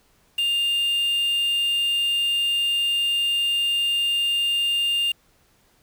triangle tone with quantisation, 2805 Hz, F7, 7 cents sharp, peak -18 dBFS, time 0.38-5.12 s, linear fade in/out 5 ms, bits 6, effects pink hiss -61 dBFS RMS until 5.82 s

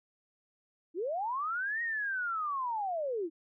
sine linear two-way sweep, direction up then down, 303.2 to 1890 to 303.2 Hz, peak -31 dBFS, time 0.94-3.3 s, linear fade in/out 50 ms, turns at 1.82 s, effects none

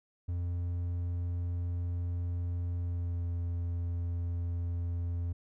triangle tone with pitch glide, 87.31 to 86.26 Hz, F2 to F2, 0 to -21 cents, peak -29 dBFS, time 0.28-5.33 s, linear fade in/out 10 ms, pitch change -21 cents, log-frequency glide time 2.8-3.26 s, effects none

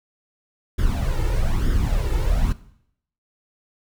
brown noise with flanger, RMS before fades -20 dBFS, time 0.78-2.53 s, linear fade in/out 10 ms, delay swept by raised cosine 0.58 to 2.28 ms, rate 1.1 Hz, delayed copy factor +0.7, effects noise-tail reverb RT60 0.7 s tail -17 dB re dry

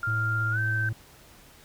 sine tone with pitch glide, 1396.9 to 1550 Hz, F6 to G6, 0 to -20 cents, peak -26 dBFS, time 0.03-0.89 s, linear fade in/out 2 ms, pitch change +180 cents, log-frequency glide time 0.51-0.59 s
triangle tone with vibrato, 110.6 Hz, A2, 9 cents sharp, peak -25 dBFS, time 0.07-0.93 s, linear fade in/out 5 ms, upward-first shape triangle, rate 18 Hz, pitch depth 17 cents each way
effects pink hiss -53 dBFS RMS until 1.64 s

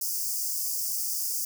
white high-pass noise, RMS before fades -30 dBFS, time 0.01-1.45 s, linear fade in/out 5 ms, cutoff 4800 Hz, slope 96 dB/octave, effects none

